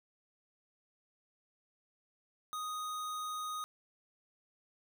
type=tone; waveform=square; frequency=1244.5 Hz; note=D#6; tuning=in tune; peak=-38 dBFS; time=2.53-3.64 s; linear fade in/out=0 ms; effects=none